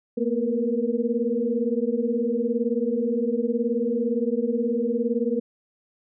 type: tone cluster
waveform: sine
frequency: 225.9 / 243.9 / 462.6 / 481.8 Hz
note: A3 / B3 / A#4 / B4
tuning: +46 / -21 / -13 / -43 cents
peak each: -27 dBFS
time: 0.17-5.4 s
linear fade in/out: 10 ms
effects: none